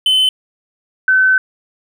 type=tone pair in turn; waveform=triangle / sine; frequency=3047 / 1523.5 Hz; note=G7 / G6; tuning=-50 / -50 cents; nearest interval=octave; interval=1200 cents; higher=first; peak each=-8 dBFS; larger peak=neither; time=0.06-0.29 / 1.08-1.38 s; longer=second; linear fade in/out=2 ms; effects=none